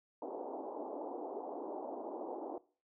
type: band-pass noise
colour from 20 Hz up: pink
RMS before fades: -43 dBFS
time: 0.22-2.58 s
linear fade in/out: 2 ms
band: 280 to 910 Hz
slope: 48 dB/octave
effects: noise-tail reverb RT60 0.4 s tail -20 dB re dry